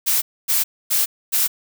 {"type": "noise bursts", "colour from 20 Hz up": "blue", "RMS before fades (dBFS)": -18, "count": 4, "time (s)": [0.06, 1.48], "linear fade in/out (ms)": 20, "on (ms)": 160, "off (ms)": 260, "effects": []}